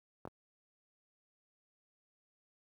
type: clicks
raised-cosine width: 1 ms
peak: -29 dBFS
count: 2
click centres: 0.253 / 0.275 s
effects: high-pass 80 Hz 12 dB/octave + 11-bit